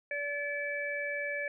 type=harmonic tone; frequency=576 Hz; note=D5; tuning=34 cents flat; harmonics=1 / 3 / 4; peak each=-37 / -36 / -37 dBFS; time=0.11-1.48 s; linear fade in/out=2 ms; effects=none